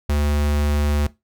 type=tone; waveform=square; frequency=73.42 Hz; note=D2; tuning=in tune; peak=-18 dBFS; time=0.09-1.07 s; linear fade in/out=5 ms; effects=noise-tail reverb RT60 0.2 s tail -18 dB re dry